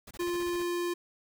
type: noise bursts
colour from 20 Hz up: pink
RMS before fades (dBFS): -47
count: 9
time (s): 0.07-0.629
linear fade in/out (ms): 5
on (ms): 39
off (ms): 26
type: tone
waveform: square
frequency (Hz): 349.2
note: F4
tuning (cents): 0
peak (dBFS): -30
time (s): 0.19-0.94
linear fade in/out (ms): 10
effects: none